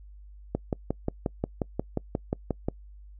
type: click train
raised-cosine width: 2 ms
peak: -13 dBFS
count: 13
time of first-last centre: 0.55-2.685 s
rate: 5.62 Hz
effects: noise-tail reverb RT60 0.1 s tail -26 dB re dry + added 50 Hz sine -45 dBFS peak until 3.19 s